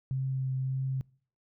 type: tone with vibrato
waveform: sine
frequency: 132 Hz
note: C3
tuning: 16 cents sharp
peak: -28 dBFS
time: 0.11-1.01 s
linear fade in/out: 0 ms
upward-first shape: triangle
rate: 1.7 Hz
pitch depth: 14 cents each way
effects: noise-tail reverb RT60 0.5 s tail -25 dB re dry